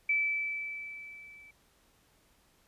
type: tone with level ramp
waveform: sine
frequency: 2314 Hz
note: D7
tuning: 26 cents flat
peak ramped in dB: -24 to -52 dBFS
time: 0.09-1.51 s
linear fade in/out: 5 ms
effects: pink hiss -67 dBFS RMS until 2.67 s + resampled to 32000 Hz